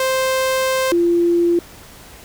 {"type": "tone pair in turn", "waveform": ["sawtooth", "sine"], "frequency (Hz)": [523.3, 344], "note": ["C5", "F4"], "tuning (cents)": [0, -26], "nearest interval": "perfect fifth", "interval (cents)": 726, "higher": "first", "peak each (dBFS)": -12, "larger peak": "neither", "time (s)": [[0, 0.92], [0.92, 1.59]], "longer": "first", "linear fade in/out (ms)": 2, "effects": ["pink hiss -41 dBFS RMS until 2.24 s"]}